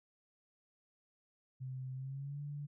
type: tone with pitch glide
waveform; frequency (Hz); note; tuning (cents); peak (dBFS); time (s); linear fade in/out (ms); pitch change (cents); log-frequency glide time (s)
sine; 130 to 145.08; C3 to D3; -11 to -21; -40; 1.6-2.67; 20; +190; 1.94-2.41
effects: none